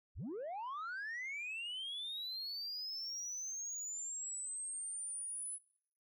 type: linear sweep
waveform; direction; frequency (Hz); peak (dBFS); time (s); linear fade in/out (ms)
sine; up; 32.7 to 10170; -38; 0.15-5.59; 50
effects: noise-tail reverb RT60 0.7 s tail -25 dB re dry + tanh soft clip ceiling -39 dBFS